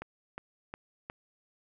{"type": "click train", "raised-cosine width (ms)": 0.5, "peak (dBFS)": -24, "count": 4, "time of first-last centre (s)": [0.02, 1.099], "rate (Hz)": 2.78, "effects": []}